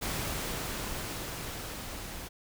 pink noise with level ramp, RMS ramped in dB -33 to -42 dBFS, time 0.01-2.29 s, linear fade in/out 20 ms, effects none

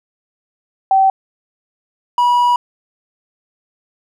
sine / triangle tone pair in turn, 771 / 971.4 Hz, G5 / B5, -29 / -29 cents, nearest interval major third, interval 400 cents, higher second, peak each -8 dBFS, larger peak neither, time 0.91-1.1 / 2.18-2.56 s, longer second, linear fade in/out 2 ms, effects none

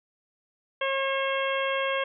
harmonic tone, 541 Hz, C#5, 42 cents flat, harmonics 1 / 2 / 3 / 4 / 5 / 6, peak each -28 / -31 / -33 / -34 / -35 / -36 dBFS, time 0.81-2.04 s, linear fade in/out 5 ms, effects none

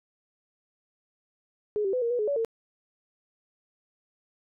sine tone with pitch steps, 419.6 / 387.9 / 504 / 467.8 / 486.9 / 423.4 / 568 / 453.8 Hz, G#4 / G4 / B4 / A#4 / B4 / G#4 / C#5 / A#4, +18 / -18 / +35 / +6 / -25 / +33 / +42 / -47 cents, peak -24 dBFS, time 1.76-2.448 s, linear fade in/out 0 ms, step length 86 ms, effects none

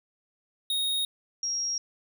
square / sine tone pair in turn, 3736 / 5610 Hz, A#7 / F8, +3 / +7 cents, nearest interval perfect fifth, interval 704 cents, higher second, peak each -26 / -27 dBFS, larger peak first, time 0.7-1.05 / 1.43-1.78 s, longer neither, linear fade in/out 2 ms, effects none

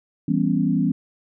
sine chord, C# half-diminished seventh, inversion first, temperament equal, 164.81 / 196 / 246.9 / 277.2 Hz, E3 / G3 / B3 / C#4, 0 / 0 / 0 / 0 cents, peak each -23 dBFS, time 0.28-0.92 s, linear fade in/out 5 ms, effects none

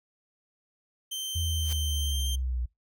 sawtooth tone with pitch glide, 3116 to 3154 Hz, G7 to G7, -11 to +10 cents, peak -29 dBFS, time 1.11-2.36 s, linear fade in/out 10 ms, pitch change +21 cents, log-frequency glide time 1.86-2.19 s
sine linear sweep, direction down, 84.7 to 59.7 Hz, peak -27 dBFS, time 1.35-2.66 s, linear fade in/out 10 ms
white noise with exponential growth, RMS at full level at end -35 dBFS, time 1.58-1.73 s, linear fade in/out 2 ms, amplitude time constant 32 ms
effects noise-tail reverb RT60 0.2 s tail -24 dB re dry

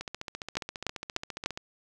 two click trains, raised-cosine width 0.2 ms, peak -11 / -19 dBFS, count 4 / 24, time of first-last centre 0.57-1.46 / 0.01-1.575 s, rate 3.37 / 14.7 Hz, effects none

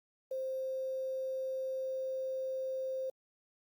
sine tone with quantisation, 525 Hz, C5, 6 cents sharp, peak -34 dBFS, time 0.31-3.1 s, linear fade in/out 5 ms, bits 10, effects Opus 48 kbps

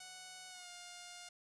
5% pulse tone with pitch glide, 740 to 708.2 Hz, F#5 to F5, 0 to +24 cents, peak -38 dBFS, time 0-1.29 s, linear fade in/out 5 ms, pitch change -76 cents, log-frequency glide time 0.5-0.69 s, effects resampled to 22050 Hz + 11-bit

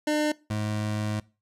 25% pulse tone pair in turn, 301.6 / 106.29 Hz, D4 / G#2, +46 / +41 cents, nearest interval octave + tritone, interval 1805 cents, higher first, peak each -19 / -23 dBFS, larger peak first, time 0.07-0.32 / 0.5-1.2 s, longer second, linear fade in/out 5 ms, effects noise-tail reverb RT60 0.3 s tail -21 dB re dry + low-pass 10000 Hz 12 dB/octave

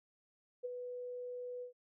sine tone with ADSR envelope, 493.9 Hz, B4, in tune, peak -35 dBFS, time 0.63-1.73 s, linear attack 22 ms, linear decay 18 ms, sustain -6 dB, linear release 110 ms, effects none

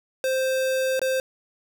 square tone with dropouts, 523.3 Hz, C5, in tune, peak -22 dBFS, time 0.24-1.2 s, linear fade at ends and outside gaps 1 ms, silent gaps 0.994-1.016 s, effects none

